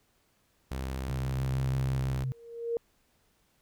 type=tone; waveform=sawtooth; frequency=65.8 Hz; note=C2; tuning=10 cents sharp; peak=-29 dBFS; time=0.71-2.24 s; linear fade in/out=5 ms
type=tone with vibrato; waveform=sine; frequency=130.81 Hz; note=C3; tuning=in tune; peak=-29 dBFS; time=1.09-2.32 s; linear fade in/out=0 ms; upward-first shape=triangle; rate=6.4 Hz; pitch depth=26 cents each way
type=tone with exponential growth; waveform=sine; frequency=466.2 Hz; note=A#4; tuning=in tune; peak=-25 dBFS; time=2.17-2.77 s; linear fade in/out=1 ms; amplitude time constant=130 ms
effects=pink hiss -70 dBFS RMS until 3.61 s